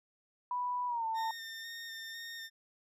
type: tone with pitch glide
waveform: sine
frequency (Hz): 986 to 893.8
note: B5 to A5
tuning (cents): -3 to +27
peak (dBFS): -32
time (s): 0.51-1.31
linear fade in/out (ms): 2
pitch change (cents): -170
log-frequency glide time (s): 0.87-1.06
type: tone with vibrato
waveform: 20% pulse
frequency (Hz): 1824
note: A#6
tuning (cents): -38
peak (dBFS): -37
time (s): 1.14-2.5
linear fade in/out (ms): 50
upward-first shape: square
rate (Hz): 2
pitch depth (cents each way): 15
effects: low-pass 12000 Hz 12 dB/octave